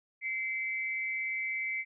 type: tone pair together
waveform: sine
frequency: 2077 / 2294 Hz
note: C7 / D7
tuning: -13 / -41 cents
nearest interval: major second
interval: 172 cents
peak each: -33 / -36 dBFS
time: 0.21-1.85 s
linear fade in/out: 50 ms
effects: none